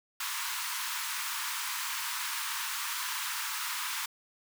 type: high-pass noise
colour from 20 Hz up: pink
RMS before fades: -35 dBFS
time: 0.2-4.06 s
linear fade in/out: 5 ms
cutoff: 910 Hz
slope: 96 dB/octave
effects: none